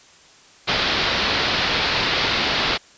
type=low-pass noise; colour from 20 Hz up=white; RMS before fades=-21 dBFS; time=0.67-2.78 s; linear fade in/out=20 ms; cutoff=4700 Hz; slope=48 dB/octave; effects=white hiss -49 dBFS RMS until 2.97 s + resampled to 16000 Hz